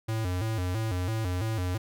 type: tone with vibrato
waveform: square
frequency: 100.2 Hz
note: G2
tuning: 38 cents sharp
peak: -28 dBFS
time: 0.08-1.78 s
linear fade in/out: 10 ms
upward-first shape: square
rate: 3 Hz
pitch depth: 180 cents each way
effects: none